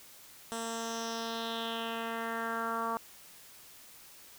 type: tone with low-pass filter sweep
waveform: 10% pulse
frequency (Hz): 228.3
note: A#3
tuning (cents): -36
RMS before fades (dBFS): -36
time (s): 0.52-2.97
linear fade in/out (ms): 0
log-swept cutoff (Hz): 9000 to 1100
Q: 3.4
effects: white hiss -54 dBFS RMS until 4.38 s